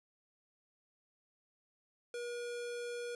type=tone; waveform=square; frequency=479.9 Hz; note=B4; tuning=50 cents flat; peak=-40 dBFS; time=2.14-3.15 s; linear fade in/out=2 ms; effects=resampled to 24000 Hz